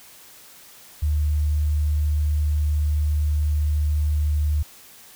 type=tone; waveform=sine; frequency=75 Hz; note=D2; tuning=37 cents sharp; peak=-18 dBFS; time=1.02-4.63 s; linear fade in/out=10 ms; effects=white hiss -47 dBFS RMS until 5.15 s